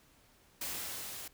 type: noise with level ramp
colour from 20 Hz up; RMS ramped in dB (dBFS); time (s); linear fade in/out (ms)
white; -38 to -45; 0.61-1.28; 5
effects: pink hiss -65 dBFS RMS until 1.33 s